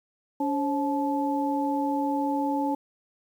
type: tone cluster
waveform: sine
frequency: 283.2 / 538 / 864 Hz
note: C#4 / C5 / A5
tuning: +37 / +48 / -32 cents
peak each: -26 / -33 / -28 dBFS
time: 0.4-2.75 s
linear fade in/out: 5 ms
effects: 9-bit